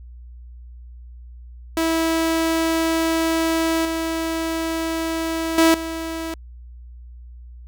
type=tone with level steps; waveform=sawtooth; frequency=326.3 Hz; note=E4; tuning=18 cents flat; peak=-14 / -18 / -8 / -22 dBFS; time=1.77-6.34 s; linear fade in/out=2 ms; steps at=3.85 / 5.58 / 5.74 s; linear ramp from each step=2 ms; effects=added 60 Hz sine -37 dBFS peak until 7.67 s